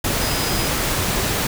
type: tone in noise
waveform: sine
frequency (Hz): 4988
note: D#8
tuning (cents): +3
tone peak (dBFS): -29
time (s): 0.21-0.68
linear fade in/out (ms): 5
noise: pink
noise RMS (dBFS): -21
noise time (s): 0.04-1.47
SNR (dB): -11
effects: none